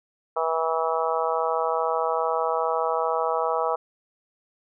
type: harmonic tone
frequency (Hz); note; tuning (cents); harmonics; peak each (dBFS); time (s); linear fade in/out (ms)
162.4; E3; -26; 3 / 4 / 5 / 6 / 7 / 8; -27 / -28 / -29 / -30 / -30 / -31; 0.36-3.76; 10
effects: none